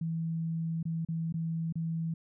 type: tone with dropouts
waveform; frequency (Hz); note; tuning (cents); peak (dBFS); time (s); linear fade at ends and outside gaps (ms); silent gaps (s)
sine; 163.8; E3; -11; -30; 0.01-2.14; 5; 0.829-0.853 / 1.05-1.086 / 1.325-1.34 / 1.725-1.755
effects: none